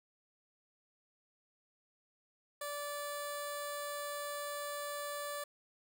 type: tone with notch filter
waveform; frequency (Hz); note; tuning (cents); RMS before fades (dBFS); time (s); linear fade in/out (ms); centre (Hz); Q
10% pulse; 581; D5; -19; -41; 2.61-5.44; 5; 2600; 0.89
effects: none